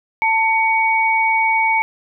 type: tone pair together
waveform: sine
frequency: 890 / 2243 Hz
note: A5 / C#7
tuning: +20 / +20 cents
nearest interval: octave + major third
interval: 1600 cents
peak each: -16 dBFS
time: 0.22-1.82 s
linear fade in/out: 0 ms
effects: none